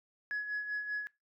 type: tone with tremolo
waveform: sine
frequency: 1686 Hz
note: G#6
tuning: 26 cents sharp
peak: -30 dBFS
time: 0.31-1.07 s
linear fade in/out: 0 ms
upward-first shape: sine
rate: 5.1 Hz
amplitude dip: 60%
effects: noise-tail reverb RT60 0.2 s tail -21 dB re dry + tanh soft clip ceiling -30 dBFS